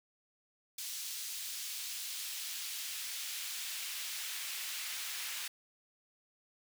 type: noise with high-pass filter sweep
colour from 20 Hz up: pink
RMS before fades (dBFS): -41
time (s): 0.78-5.48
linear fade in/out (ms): 5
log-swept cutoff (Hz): 4100 to 2100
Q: 0.88
effects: none